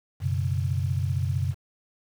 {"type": "chord", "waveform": "sine", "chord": "F# suspended fourth", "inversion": "none", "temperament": "just", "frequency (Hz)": [92.5, 123.33, 138.75], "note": ["F#2", "B2", "C#3"], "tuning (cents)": [0, -2, 2], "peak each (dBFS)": [-26, -29, -29], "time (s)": [0.2, 1.55], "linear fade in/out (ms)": 50, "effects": ["8-bit"]}